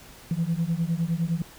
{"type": "beating tone pair", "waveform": "sine", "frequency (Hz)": [162.1, 171.9], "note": ["E3", "F3"], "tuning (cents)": [-29, -27], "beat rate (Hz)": 9.8, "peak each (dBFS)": -25, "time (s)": [0.31, 1.42], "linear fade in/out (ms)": 2, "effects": ["tanh soft clip ceiling -18 dBFS", "pink hiss -48 dBFS RMS until 1.58 s"]}